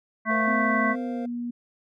harmonic tone, 220 Hz, A3, in tune, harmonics 1 / 3 / 5 / 7 / 9, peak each -26 / -29 / -26 / -29 / -27 dBFS, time 0.25-0.96 s, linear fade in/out 50 ms
triangle chord, Bb suspended second, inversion none, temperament equal, 466.2 / 523.3 / 698.5 Hz, Bb4 / C5 / F5, 0 / 0 / 0 cents, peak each -36 dBFS, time 0.3-1.26 s, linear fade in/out 5 ms
sine tone with pitch glide, 252.1 to 240 Hz, B3 to B3, +36 to -49 cents, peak -28 dBFS, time 0.47-1.51 s, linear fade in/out 10 ms, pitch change -85 cents, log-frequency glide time 0.96-1.3 s
effects none

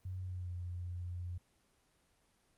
sine tone with pitch glide, 92.5 to 88.53 Hz, F#2 to F2, 0 to +24 cents, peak -39 dBFS, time 0.05-1.38 s, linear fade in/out 5 ms, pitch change -76 cents, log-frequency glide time 0.22-0.52 s, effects pink hiss -73 dBFS RMS until 2.57 s + Opus 24 kbps

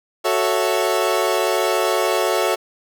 30% pulse chord, F# minor seventh, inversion none, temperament equal, 370 / 440 / 554.4 / 659.3 Hz, F#4 / A4 / C#5 / E5, 0 / 0 / 0 / 0 cents, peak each -20 dBFS, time 0.24-2.56 s, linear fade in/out 20 ms, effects none

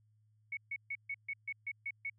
sine tone bursts, 2217 Hz, C#7, in tune, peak -36 dBFS, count 9, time 0.52-2.099 s, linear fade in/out 5 ms, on 51 ms, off 140 ms, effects added 107 Hz sine -67 dBFS peak until 2.18 s

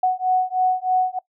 sine beating tone pair, 739 / 742.2 Hz, F#5 / F#5, -2 / +5 cents, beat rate 3.2 Hz, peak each -20 dBFS, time 0.03-1.19 s, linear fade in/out 5 ms, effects noise-tail reverb RT60 0.1 s tail -21 dB re dry

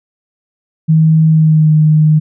sine tone with pitch glide, 158.8 to 154.28 Hz, D#3 to D#3, +36 to -14 cents, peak -5 dBFS, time 0.88-2.2 s, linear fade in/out 20 ms, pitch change -50 cents, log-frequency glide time 1.28-1.73 s, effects none

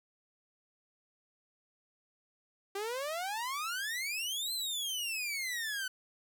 sawtooth exponential two-way sweep, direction up then down, 387.1 to 4173 to 1496 Hz, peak -31 dBFS, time 2.75-5.88 s, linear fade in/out 5 ms, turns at 4.53 s, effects none

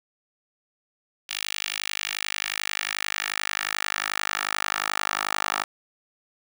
10% pulse tone with high-pass filter sweep, 51.3 Hz, G#1, 21 cents flat, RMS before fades -29 dBFS, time 1.29-5.64 s, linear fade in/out 5 ms, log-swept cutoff 2800 to 1100 Hz, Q 1.6, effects none

